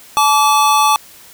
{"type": "tone pair together", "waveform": "square", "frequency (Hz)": [863.3, 1155], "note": ["A5", "D6"], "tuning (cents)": [-33, -29], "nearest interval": "perfect fourth", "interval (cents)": 504, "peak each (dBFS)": -13, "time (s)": [0.17, 0.96], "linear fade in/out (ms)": 0, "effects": ["white hiss -41 dBFS RMS until 1.33 s"]}